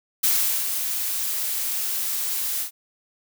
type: noise with ADSR envelope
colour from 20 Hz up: blue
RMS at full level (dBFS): -19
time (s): 0.23-2.71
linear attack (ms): 10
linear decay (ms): 400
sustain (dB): -7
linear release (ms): 98
effects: none